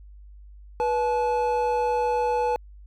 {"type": "tone pair together", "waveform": "triangle", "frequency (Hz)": [487.8, 862], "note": ["B4", "A5"], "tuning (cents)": [-21, -36], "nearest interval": "minor seventh", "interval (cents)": 985, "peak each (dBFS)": -22, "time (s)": [0.8, 2.56], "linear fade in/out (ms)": 0, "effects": ["added 50 Hz sine -43 dBFS peak until 2.86 s"]}